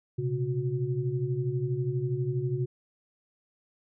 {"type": "tone cluster", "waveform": "sine", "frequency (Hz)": [122.3, 134.6, 364.1], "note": ["B2", "C3", "F#4"], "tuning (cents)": [-16, 49, -28], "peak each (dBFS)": [-32, -29, -33], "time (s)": [0.18, 2.66], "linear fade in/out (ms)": 10, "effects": []}